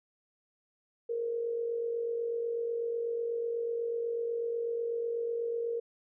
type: tone with amplitude modulation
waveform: sine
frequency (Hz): 466.2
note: A#4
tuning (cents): 0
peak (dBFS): -28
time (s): 1.09-5.8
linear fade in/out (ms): 10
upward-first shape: sine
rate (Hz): 48.1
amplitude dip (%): 50
effects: none